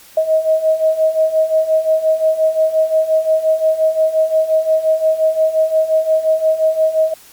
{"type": "beating tone pair", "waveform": "sine", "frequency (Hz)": [630, 635.7], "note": ["D#5", "D#5"], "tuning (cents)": [21, 37], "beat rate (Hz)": 5.7, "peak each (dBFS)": [-17, -13], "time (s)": [0.17, 7.14], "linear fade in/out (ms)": 5, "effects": ["white hiss -43 dBFS RMS until 7.32 s", "Opus 48 kbps"]}